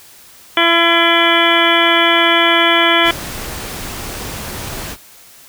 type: harmonic tone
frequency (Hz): 337.1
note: E4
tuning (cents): +39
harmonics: 1 / 2 / 3 / 4 / 5 / 6 / 7 / 9 / 10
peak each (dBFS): -18 / -18 / -18 / -18 / -18 / -18 / -18 / -18 / -18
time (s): 0.57-3.11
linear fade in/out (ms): 2
type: noise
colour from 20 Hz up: pink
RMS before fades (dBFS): -26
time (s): 3.03-4.97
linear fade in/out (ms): 50
effects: white hiss -42 dBFS RMS until 5.48 s